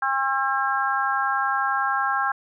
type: harmonic tone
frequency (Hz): 269.1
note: C4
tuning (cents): +49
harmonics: 3 / 4 / 5 / 6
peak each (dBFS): -26 / -26 / -26 / -26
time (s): 0.02-2.32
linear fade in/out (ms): 5
effects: none